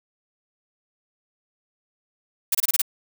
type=noise bursts; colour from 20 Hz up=blue; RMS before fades=-20 dBFS; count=6; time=2.52-2.818 s; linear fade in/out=5 ms; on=28 ms; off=26 ms; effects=none